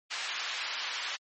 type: band-pass noise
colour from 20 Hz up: white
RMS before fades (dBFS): -36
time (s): 0.1-1.17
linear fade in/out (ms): 20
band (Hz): 1100 to 3800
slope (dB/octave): 12
effects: low-pass 9000 Hz 12 dB/octave + MP3 32 kbps